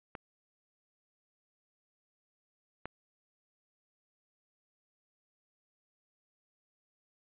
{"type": "clicks", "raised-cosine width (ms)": 0.5, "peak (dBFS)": [-26, -23], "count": 2, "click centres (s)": [0.152, 2.856], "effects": ["resampled to 8000 Hz"]}